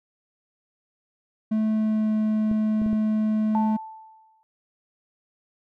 triangle tone with pitch glide, 217.4 to 215.8 Hz, A3 to A3, -21 to -33 cents, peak -18 dBFS, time 1.51-3.77 s, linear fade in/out 10 ms, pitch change -12 cents, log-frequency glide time 1.7-2.12 s
clicks, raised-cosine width 3 ms, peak -21 dBFS, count 4, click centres 2.514 / 2.817 / 2.863 / 2.93 s
sine tone with exponential decay, 880 Hz, A5, in tune, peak -22 dBFS, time 3.55-4.43 s, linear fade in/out 0 ms, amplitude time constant 190 ms
effects none

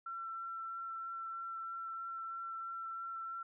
sine tone with vibrato, 1348 Hz, E6, 38 cents sharp, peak -40 dBFS, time 0.06-3.43 s, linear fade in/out 5 ms, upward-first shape sine, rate 3.1 Hz, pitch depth 10 cents each way, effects none

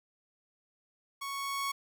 sawtooth tone with level ramp, 1108.7 Hz, C#6, in tune, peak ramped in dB -33 to -27 dBFS, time 1.21-1.72 s, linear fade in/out 10 ms, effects none

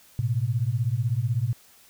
sine beating tone pair, 110 / 126 Hz, A2 / B2, 0 / +35 cents, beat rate 16 Hz, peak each -25 dBFS, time 0.19-1.53 s, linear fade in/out 0 ms, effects white hiss -55 dBFS RMS until 1.89 s

